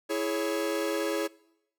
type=chord; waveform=45% pulse; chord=C# minor; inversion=first; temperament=equal with one note detuned; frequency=329.6 / 419.9 / 554.4 Hz; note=E4 / G#4 / C#5; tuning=0 / +19 / 0 cents; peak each=-32 dBFS; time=0.09-1.28 s; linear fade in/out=20 ms; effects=noise-tail reverb RT60 0.8 s tail -22 dB re dry